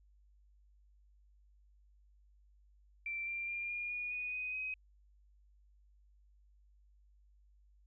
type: tone with pitch steps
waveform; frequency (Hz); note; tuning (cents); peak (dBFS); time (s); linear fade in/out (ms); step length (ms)
sine; 2347 / 2372 / 2396 / 2421 / 2447 / 2472 / 2498 / 2524; D7 / D7 / D7 / D#7 / D#7 / D#7 / D#7 / D#7; -2 / +17 / +34 / -48 / -29 / -12 / +6 / +24; -37; 3.06-4.74; 2; 210
effects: added 50 Hz sine -63 dBFS peak until 7.86 s

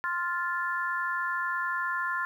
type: chord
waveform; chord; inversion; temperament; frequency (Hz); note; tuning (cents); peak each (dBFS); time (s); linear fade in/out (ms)
sine; F major; second; just; 1047.7 / 1396.9 / 1746.1; C6 / F6 / A6; +2 / 0 / -14; -32; 0.04-2.25; 0
effects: 10-bit

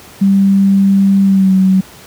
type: tone with pitch glide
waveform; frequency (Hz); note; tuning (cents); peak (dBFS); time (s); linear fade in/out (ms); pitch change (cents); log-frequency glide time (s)
sine; 196 to 189.1; G3 to F#3; 0 to +38; -6; 0.21-1.81; 10; -62; 1.23-1.53
effects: pink hiss -37 dBFS RMS until 2.06 s + high-pass 80 Hz 12 dB/octave

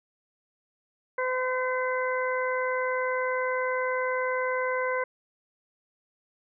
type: harmonic tone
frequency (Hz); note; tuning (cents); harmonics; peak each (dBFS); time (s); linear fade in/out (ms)
510; C5; -44; 1 / 2 / 3 / 4; -28 / -31 / -33 / -34; 1.18-5.04; 5
effects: none

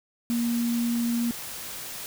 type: tone in noise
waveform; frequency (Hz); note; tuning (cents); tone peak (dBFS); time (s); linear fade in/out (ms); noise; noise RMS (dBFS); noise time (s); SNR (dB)
sine; 235.7; A#3; +19; -23; 0.3-1.31; 0; white; -37; 0.3-2.06; +11
effects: none

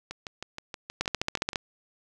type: two click trains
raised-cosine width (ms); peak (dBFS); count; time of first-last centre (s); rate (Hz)
0.2; -9 / -19; 9 / 10; 1.01-1.558 / 0.11-1.532; 14.6 / 6.33
effects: none

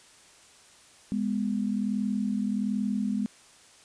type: tone pair together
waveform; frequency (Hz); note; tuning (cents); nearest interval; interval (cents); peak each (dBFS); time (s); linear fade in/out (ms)
sine; 205.9 / 247.2; G#3 / B3; -15 / +2; minor third; 317; -27 / -30; 1.12-3.26; 0
effects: white hiss -55 dBFS RMS until 3.84 s + resampled to 22050 Hz

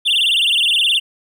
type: tone with vibrato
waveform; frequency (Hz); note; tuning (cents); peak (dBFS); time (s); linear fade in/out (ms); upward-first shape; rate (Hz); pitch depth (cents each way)
triangle; 3136; G7; 0; -11; 0.05-1; 20; sine; 19; 240
effects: none

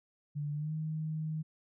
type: tone with pitch glide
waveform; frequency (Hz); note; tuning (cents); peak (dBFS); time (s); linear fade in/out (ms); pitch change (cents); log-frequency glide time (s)
sine; 146.83 to 156.46; D3 to D#3; 0 to +10; -33; 0.35-1.43; 20; +110; 0.53-0.73
effects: none

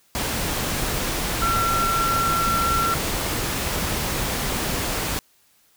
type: tone in noise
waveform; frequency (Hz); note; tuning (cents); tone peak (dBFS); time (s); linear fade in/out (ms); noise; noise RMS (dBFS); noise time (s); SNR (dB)
sine; 1357; E6; +50; -20; 1.42-2.94; 0; pink; -25; 0.15-5.19; +2
effects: white hiss -60 dBFS RMS until 5.76 s

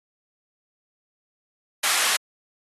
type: high-pass noise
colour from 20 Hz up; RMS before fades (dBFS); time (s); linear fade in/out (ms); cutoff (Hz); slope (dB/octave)
pink; -22; 1.83-2.17; 10; 1200; 12
effects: AAC 32 kbps

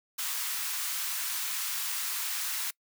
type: high-pass noise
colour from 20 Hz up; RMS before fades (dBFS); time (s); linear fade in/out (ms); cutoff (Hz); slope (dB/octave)
white; -33; 0.18-2.71; 10; 990; 24
effects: noise-tail reverb RT60 0.1 s tail -25 dB re dry

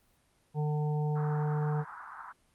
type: harmonic tone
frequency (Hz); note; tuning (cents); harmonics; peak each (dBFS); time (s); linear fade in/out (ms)
150; D3; +37; 1 / 3 / 5 / 6; -28 / -38 / -42 / -44; 0.54-1.85; 50
type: band-pass noise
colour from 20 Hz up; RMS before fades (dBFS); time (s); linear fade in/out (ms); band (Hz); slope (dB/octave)
white; -45; 1.15-2.33; 20; 860 to 1500; 48
effects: pink hiss -69 dBFS RMS until 2.54 s + Opus 32 kbps

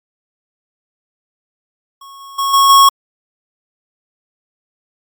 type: tone with level steps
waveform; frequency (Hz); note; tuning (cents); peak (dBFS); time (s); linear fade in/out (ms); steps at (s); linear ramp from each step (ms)
square; 1100; C#6; -14; -35 / -33 / -15 / -8 / -5; 2.01-2.89; 5; 2.2 / 2.38 / 2.53 / 2.69; 10
effects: Opus 48 kbps

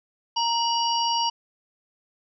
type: harmonic tone with a mistuned harmonic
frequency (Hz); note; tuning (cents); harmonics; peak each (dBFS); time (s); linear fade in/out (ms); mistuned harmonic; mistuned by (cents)
932.3; A#5; 0; 1 / 3 / 5 / 6; -23 / -28 / -30 / -31; 0.36-1.3; 10; 3; +73
effects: none

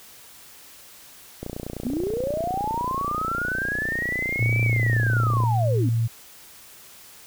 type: click train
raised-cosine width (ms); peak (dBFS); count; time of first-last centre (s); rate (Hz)
2; -18; 120; 1.43-5.437; 29.7
type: linear two-way sweep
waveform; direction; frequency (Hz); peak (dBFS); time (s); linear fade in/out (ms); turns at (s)
sine; up then down; 225.6 to 2349 to 225.6; -24; 1.85-5.89; 2; 4.62
type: tone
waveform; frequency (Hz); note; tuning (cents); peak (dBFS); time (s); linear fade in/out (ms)
sine; 114.9; A#2; -25; -19; 4.39-6.08; 20
effects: white hiss -47 dBFS RMS until 7.26 s

